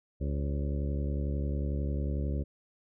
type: harmonic tone with a mistuned harmonic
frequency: 71.1 Hz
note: C#2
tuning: 45 cents sharp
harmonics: 1 / 2 / 3 / 4 / 5 / 6 / 7 / 8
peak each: -30 / -36 / -40 / -42 / -44 / -46 / -47 / -48 dBFS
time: 0.2-2.44 s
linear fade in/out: 20 ms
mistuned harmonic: 7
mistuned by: +61 cents
effects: none